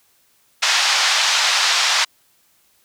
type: band-pass noise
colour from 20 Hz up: white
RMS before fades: -17 dBFS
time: 0.62-2.05 s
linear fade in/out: 10 ms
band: 770 to 5700 Hz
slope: 24 dB/octave
effects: white hiss -59 dBFS RMS until 2.84 s